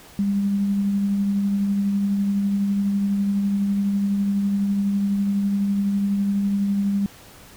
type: tone with tremolo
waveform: sine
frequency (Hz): 200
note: G3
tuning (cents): +35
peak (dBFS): -17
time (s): 0.19-7.06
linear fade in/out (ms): 0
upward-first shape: triangle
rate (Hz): 12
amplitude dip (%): 30
effects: pink hiss -46 dBFS RMS until 7.56 s